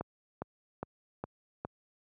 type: click train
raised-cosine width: 1 ms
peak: -22 dBFS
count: 5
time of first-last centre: 0.01-1.649 s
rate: 2.44 Hz
effects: high-pass 80 Hz 12 dB/octave